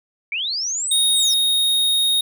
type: linear two-way sweep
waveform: sine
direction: up then down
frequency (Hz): 2207 to 10200 to 5080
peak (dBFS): -21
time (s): 0.32-1.34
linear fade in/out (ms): 2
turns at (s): 1.08
type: tone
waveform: square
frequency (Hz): 3729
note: A#7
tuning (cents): 0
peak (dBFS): -16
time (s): 0.91-2.21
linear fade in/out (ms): 5
effects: none